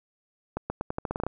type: accelerating click train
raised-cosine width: 1 ms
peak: -15 dBFS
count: 11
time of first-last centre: 0.57-1.266 s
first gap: 130 ms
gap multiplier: 0.85
effects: none